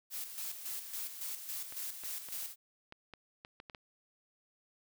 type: noise with tremolo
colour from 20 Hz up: blue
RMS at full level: -40 dBFS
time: 0.1-2.56 s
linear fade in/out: 50 ms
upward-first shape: square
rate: 3.6 Hz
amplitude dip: 55%
type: clicks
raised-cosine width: 0.3 ms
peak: -32 dBFS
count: 9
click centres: 1.724 / 2.036 / 2.287 / 2.924 / 3.137 / 3.449 / 3.601 / 3.698 / 3.748 s
effects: none